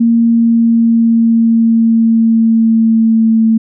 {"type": "tone with pitch glide", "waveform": "sine", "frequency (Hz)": [231.4, 223.5], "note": ["A#3", "A3"], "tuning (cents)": [-13, 27], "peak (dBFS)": -6, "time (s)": [0, 3.58], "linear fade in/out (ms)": 10, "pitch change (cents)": -60, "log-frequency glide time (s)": [0.23, 3.45], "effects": []}